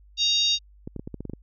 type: harmonic tone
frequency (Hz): 932.3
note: A#5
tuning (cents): 0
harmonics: 3 / 4 / 5 / 6 / 7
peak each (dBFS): -30 / -21 / -27 / -31 / -35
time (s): 0.17-0.59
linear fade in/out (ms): 50
type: clicks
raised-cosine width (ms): 3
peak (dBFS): -21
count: 9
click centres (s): 0.875 / 0.963 / 0.995 / 1.075 / 1.143 / 1.206 / 1.253 / 1.297 / 1.335
effects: added 50 Hz sine -50 dBFS peak until 1.42 s